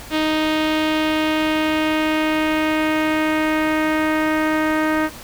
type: tone with low-pass filter sweep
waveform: sawtooth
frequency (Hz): 311.1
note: D#4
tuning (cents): 0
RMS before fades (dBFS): -19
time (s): 0.1-5.1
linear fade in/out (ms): 50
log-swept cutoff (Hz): 3500 to 1800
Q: 2
effects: pink hiss -37 dBFS RMS until 5.23 s